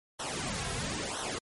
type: noise with flanger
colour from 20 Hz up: pink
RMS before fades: -35 dBFS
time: 0.19-1.39 s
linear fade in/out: 10 ms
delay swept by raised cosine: 0.42 to 3.42 ms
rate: 1 Hz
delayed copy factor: -0.85
effects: MP3 48 kbps